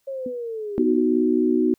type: linear sweep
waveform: sine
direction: down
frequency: 549 to 348.1 Hz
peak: -27 dBFS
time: 0.07-1 s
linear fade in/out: 10 ms
type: tone with exponential decay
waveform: sine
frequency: 250.4 Hz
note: B3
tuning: 24 cents sharp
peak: -25 dBFS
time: 0.26-0.38 s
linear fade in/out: 2 ms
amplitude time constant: 25 ms
type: chord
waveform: sine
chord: B major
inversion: none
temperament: equal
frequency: 246.9 / 311.1 / 370 Hz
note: B3 / D#4 / F#4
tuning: 0 / 0 / 0 cents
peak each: -21 dBFS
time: 0.78-1.74 s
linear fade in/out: 0 ms
effects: white hiss -70 dBFS RMS until 1.78 s